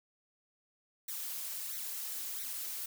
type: noise with flanger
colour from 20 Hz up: blue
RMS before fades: -40 dBFS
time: 1.08-2.86 s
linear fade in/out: 5 ms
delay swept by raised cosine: 0.5 to 4.7 ms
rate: 1.5 Hz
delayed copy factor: +0.75
effects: none